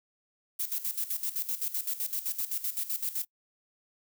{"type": "noise with tremolo", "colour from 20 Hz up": "violet", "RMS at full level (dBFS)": -31, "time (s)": [0.59, 3.25], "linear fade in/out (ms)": 10, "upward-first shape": "square", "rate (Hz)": 7.8, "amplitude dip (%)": 75, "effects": ["noise-tail reverb RT60 0.1 s tail -23 dB re dry"]}